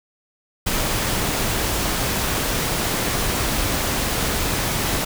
pink noise, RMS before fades -22 dBFS, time 0.66-5.05 s, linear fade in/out 10 ms, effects none

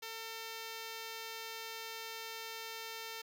5% pulse tone, 450 Hz, A4, 39 cents sharp, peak -31 dBFS, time 0.02-3.22 s, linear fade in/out 10 ms, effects none

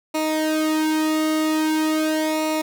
sawtooth tone with flanger, 312 Hz, D#4, 5 cents sharp, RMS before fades -21 dBFS, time 0.14-2.62 s, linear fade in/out 10 ms, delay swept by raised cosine 0.61 to 2.01 ms, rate 0.43 Hz, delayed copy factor -0.8, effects none

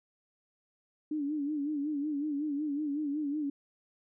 sine tone with vibrato, 293.7 Hz, D4, in tune, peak -30 dBFS, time 1.11-3.5 s, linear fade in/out 5 ms, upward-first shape sine, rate 5.4 Hz, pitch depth 87 cents each way, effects none

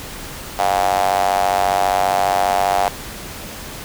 square tone with high-pass filter, 47.42 Hz, F#1, 43 cents sharp, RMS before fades -17 dBFS, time 0.59-2.88 s, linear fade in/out 0 ms, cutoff 730 Hz, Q 7.1, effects pink hiss -32 dBFS RMS until 3.84 s

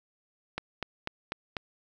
click train, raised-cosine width 0.3 ms, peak -16 dBFS, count 5, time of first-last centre 0.58-1.568 s, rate 4.05 Hz, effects none

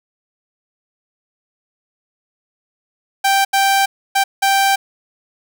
sawtooth tone bursts at uneven times, 784 Hz, G5, in tune, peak -8 dBFS, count 4, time 3.24-3.45 / 3.53-3.86 / 4.15-4.24 / 4.42-4.76 s, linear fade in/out 10 ms, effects none

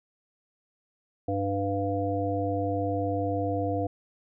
harmonic tone, 99.1 Hz, G2, 19 cents sharp, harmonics 1 / 3 / 5 / 7, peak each -31 / -31 / -31 / -31 dBFS, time 1.28-3.87 s, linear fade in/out 5 ms, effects none

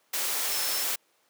sine tone in noise, 5300 Hz, E8, 9 cents sharp, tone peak -34 dBFS, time 0.51-0.84 s, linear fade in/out 10 ms, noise white, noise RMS -29 dBFS, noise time 0.13-0.96 s, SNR -8 dB, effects pink hiss -67 dBFS RMS until 1.29 s + high-pass 400 Hz 12 dB/octave

